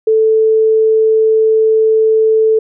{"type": "tone", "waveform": "sine", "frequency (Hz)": 440, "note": "A4", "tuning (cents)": 0, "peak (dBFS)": -7, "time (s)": [0.07, 2.59], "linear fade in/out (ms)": 5, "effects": []}